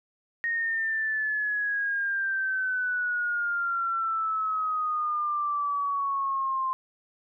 sine exponential sweep, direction down, 1864.7 to 1046.5 Hz, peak -25 dBFS, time 0.44-6.73 s, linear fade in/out 0 ms, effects none

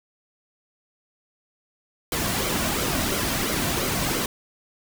pink noise with flanger, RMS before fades -25 dBFS, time 2.12-4.26 s, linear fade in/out 2 ms, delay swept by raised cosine 1.1 to 2.4 ms, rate 2.9 Hz, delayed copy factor -0.55, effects none

